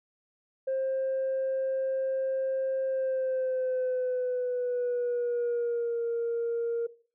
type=tone with pitch glide; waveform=sine; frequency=530 to 466.8 Hz; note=C5 to A#4; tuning=+22 to +2 cents; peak=-25 dBFS; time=0.67-6.87 s; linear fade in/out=10 ms; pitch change=-220 cents; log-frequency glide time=2.86-6.03 s; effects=noise-tail reverb RT60 0.4 s tail -18 dB re dry + tanh soft clip ceiling -24 dBFS